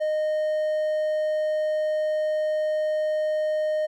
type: tone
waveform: triangle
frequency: 616 Hz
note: D#5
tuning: 17 cents flat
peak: -20 dBFS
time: 0-3.87 s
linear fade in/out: 20 ms
effects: none